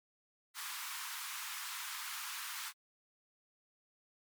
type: high-pass noise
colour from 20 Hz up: pink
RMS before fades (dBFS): -43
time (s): 0.54-2.73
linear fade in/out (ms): 50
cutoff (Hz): 970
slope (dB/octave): 48
effects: MP3 96 kbps